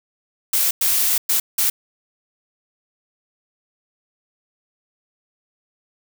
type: noise bursts at uneven times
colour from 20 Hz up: blue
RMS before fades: -18 dBFS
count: 4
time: 0.53-0.71 / 0.81-1.18 / 1.29-1.4 / 1.58-1.7 s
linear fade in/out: 5 ms
effects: none